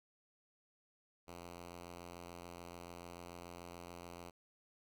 5% pulse tone, 86.9 Hz, F2, 8 cents flat, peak -38 dBFS, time 1.27-4.31 s, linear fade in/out 20 ms, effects none

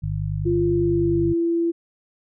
harmonic tone, 50.1 Hz, G1, 38 cents sharp, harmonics 1 / 2 / 3, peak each -30 / -26 / -26 dBFS, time 0.02-1.34 s, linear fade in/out 20 ms
sine tone with pitch glide, 346.7 to 337 Hz, F4 to E4, -13 to +38 cents, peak -18 dBFS, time 0.45-1.72 s, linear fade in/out 20 ms, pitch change -49 cents, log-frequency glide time 0.74-1.33 s
effects none

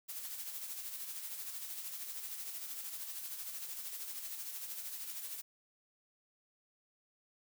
blue noise with tremolo, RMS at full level -42 dBFS, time 0.08-5.42 s, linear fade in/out 20 ms, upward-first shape sine, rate 13 Hz, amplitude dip 45%, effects none

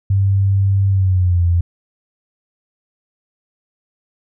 sine tone with pitch glide, 98 to 86.31 Hz, G2 to F2, 0 to -20 cents, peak -11 dBFS, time 0.1-1.61 s, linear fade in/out 5 ms, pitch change -220 cents, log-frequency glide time 0.89-1.44 s, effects none

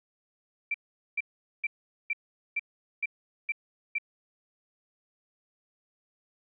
sine tone bursts, 2344 Hz, D7, 4 cents flat, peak -26 dBFS, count 8, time 0.71-3.984 s, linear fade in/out 5 ms, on 33 ms, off 430 ms, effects none

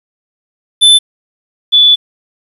square / sine tone pair in turn, 3520 / 3462 Hz, A7 / A7, 0 / -29 cents, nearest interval unison, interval 29 cents, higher first, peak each -3 dBFS, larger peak neither, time 0.81-0.99 / 1.72-1.96 s, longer second, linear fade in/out 20 ms, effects resampled to 32000 Hz + 7-bit

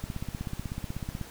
click train, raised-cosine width 5 ms, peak -21 dBFS, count 20, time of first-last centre 0.04-1.213 s, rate 16.2 Hz, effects pink hiss -47 dBFS RMS until 1.3 s

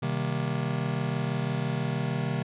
square chord, C minor seventh, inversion none, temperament just, 130.81 / 156.98 / 196.22 / 235.5 Hz, C3 / Eb3 / G3 / Bb3, 0 / +16 / +2 / +18 cents, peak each -31 / -32 / -37 / -36 dBFS, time 0.02-2.43 s, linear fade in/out 10 ms, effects resampled to 8000 Hz

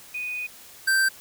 sine / square tone pair in turn, 2482 / 1563.6 Hz, D#7 / G6, -5 / -5 cents, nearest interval minor sixth, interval 800 cents, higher first, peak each -28 / -19 dBFS, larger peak second, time 0.14-0.47 / 0.87-1.09 s, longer first, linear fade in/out 10 ms, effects white hiss -47 dBFS RMS until 1.2 s

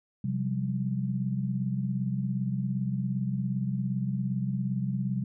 sine chord, C suspended fourth, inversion none, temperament equal with one note detuned, 130.81 / 178.59 / 196 Hz, C3 / F3 / G3, 0 / +39 / 0 cents, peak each -30 / -34 / -31 dBFS, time 0.24-5.24 s, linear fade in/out 5 ms, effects none

